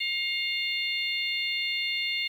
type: harmonic tone with a mistuned harmonic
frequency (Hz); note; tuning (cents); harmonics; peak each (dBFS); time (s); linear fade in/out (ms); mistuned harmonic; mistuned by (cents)
714; F5; +38; 3 / 4 / 5 / 6; -30 / -32 / -34 / -36; 0-2.28; 10; 4; -31
effects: 9-bit